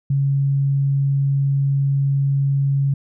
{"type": "tone", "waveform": "sine", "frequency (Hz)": 138.59, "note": "C#3", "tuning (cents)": 0, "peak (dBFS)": -15, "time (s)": [0.1, 2.94], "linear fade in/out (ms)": 5, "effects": []}